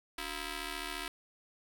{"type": "ring-modulated tone", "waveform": "5% pulse", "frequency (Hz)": 329.6, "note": "E4", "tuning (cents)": 0, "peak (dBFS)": -23, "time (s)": [0.18, 1.08], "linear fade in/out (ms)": 2, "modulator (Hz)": 622, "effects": []}